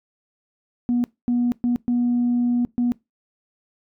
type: tone bursts at uneven times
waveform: sine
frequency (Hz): 242.2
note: B3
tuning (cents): -34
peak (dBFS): -16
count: 5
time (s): 0.89-1.04 / 1.28-1.52 / 1.64-1.76 / 1.88-2.65 / 2.78-2.92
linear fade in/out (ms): 0
effects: noise-tail reverb RT60 0.2 s tail -23 dB re dry + tanh soft clip ceiling -14 dBFS